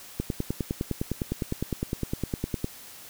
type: click train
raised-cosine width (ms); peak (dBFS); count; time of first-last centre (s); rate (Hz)
3; -14; 25; 0.2-2.644; 9.82
effects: white hiss -46 dBFS RMS until 3.09 s